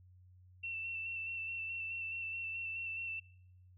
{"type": "tone with vibrato", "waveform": "sine", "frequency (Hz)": 2689, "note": "E7", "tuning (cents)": 34, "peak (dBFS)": -38, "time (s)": [0.63, 3.2], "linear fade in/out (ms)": 10, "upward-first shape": "square", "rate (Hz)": 4.7, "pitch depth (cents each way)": 18, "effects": ["noise-tail reverb RT60 0.8 s tail -25 dB re dry", "added 91 Hz sine -58 dBFS peak until 3.77 s"]}